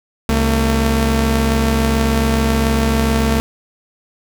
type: tone pair together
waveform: sawtooth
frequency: 67.07 / 225.6 Hz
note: C2 / A3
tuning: +43 / +44 cents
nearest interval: octave + major sixth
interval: 2101 cents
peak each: -12 dBFS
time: 0.29-3.4 s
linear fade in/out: 0 ms
effects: none